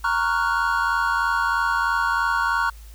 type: chord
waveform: triangle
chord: Gb major seventh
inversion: first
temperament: equal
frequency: 932.3 / 1108.7 / 1396.9 / 1480 Hz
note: Bb5 / Db6 / F6 / Gb6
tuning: 0 / 0 / 0 / 0 cents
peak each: -23 dBFS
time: 0.04-2.7 s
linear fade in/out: 5 ms
effects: added 54 Hz sine -39 dBFS peak until 2.94 s + white hiss -52 dBFS RMS until 2.94 s